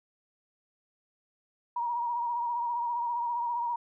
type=tone with vibrato; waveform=sine; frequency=951 Hz; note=A#5; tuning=34 cents sharp; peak=-28 dBFS; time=1.76-3.76 s; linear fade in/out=5 ms; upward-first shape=triangle; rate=15 Hz; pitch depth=48 cents each way; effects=none